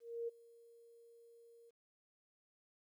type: tone with ADSR envelope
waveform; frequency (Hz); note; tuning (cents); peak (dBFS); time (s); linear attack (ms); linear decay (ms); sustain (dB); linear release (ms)
sine; 466.2; A#4; 0; -37; 0-1.71; 280; 18; -23; 19
effects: 13-bit